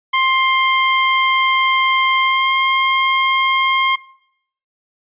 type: tone with pitch glide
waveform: 20% pulse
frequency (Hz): 1054 to 1063.8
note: C6 to C6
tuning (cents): +12 to +28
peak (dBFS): -8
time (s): 0.13-3.96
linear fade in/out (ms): 10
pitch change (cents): +16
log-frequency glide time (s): 2.2-2.53
effects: noise-tail reverb RT60 0.7 s tail -20 dB re dry + resampled to 8000 Hz